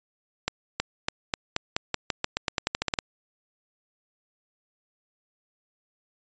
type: accelerating click train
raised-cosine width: 0.2 ms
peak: -7 dBFS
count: 18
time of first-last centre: 0.48-2.988 s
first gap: 320 ms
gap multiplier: 0.89
effects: resampled to 16000 Hz